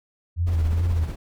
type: tone with vibrato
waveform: sine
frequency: 83.2 Hz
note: E2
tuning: 17 cents sharp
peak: -19 dBFS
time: 0.36-1.08 s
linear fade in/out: 50 ms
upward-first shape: triangle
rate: 2.5 Hz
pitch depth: 95 cents each way
type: noise with tremolo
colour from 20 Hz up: brown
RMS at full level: -30 dBFS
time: 0.46-1.16 s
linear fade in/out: 20 ms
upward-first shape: sine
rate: 16 Hz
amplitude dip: 45%
effects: none